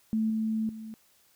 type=tone with level steps; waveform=sine; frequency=220 Hz; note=A3; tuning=in tune; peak=-24 / -26 / -38 dBFS; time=0.13-0.94 s; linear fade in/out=0 ms; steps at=0.3 / 0.69 s; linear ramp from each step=2 ms; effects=white hiss -64 dBFS RMS until 1.35 s